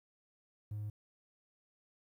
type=tone; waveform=triangle; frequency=105.2 Hz; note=G#2; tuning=23 cents sharp; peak=-35 dBFS; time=0.71-0.9 s; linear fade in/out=5 ms; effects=tanh soft clip ceiling -33 dBFS + 12-bit